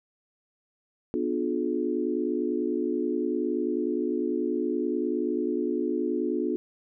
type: chord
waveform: sine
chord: B diminished seventh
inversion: none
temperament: just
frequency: 246.9 / 296.3 / 355.6 / 426.7 Hz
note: B3 / D4 / F4 / Ab4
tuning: 0 / +15 / +31 / +47 cents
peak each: -31 / -30 / -29 / -32 dBFS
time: 1.14-6.56 s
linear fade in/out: 0 ms
effects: none